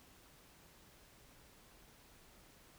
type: silence
effects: pink hiss -63 dBFS RMS until 2.78 s